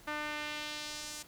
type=tone with band-pass filter sweep; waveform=sawtooth; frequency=299.7 Hz; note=D4; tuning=35 cents sharp; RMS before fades=-40 dBFS; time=0.07-1.23 s; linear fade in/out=10 ms; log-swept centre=1500 to 7600 Hz; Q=1.2; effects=pink hiss -57 dBFS RMS until 1.27 s